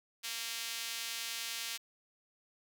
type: tone with high-pass filter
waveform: sawtooth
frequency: 230 Hz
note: A#3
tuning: 23 cents flat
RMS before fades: -40 dBFS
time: 0.23-1.78 s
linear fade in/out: 20 ms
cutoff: 3100 Hz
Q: 0.99
effects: none